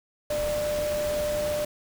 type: tone in noise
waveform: sine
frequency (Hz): 596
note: D5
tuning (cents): +25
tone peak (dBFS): -25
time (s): 0.3-1.65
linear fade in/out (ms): 5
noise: pink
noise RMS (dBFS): -35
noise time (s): 0.3-1.65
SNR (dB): +7
effects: none